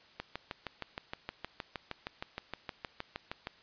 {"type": "click train", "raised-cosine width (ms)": 0.3, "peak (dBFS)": -21, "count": 22, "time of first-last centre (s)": [0.2, 3.471], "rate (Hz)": 6.42, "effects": ["white hiss -60 dBFS RMS until 3.62 s", "resampled to 11025 Hz"]}